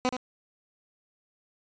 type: tone with echo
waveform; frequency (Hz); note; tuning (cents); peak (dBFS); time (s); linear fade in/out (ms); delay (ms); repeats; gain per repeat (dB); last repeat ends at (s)
15% pulse; 252.7; B3; +40; -17; 0.05-0.09; 0; 76; 1; -7; 0.166
effects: resampled to 16000 Hz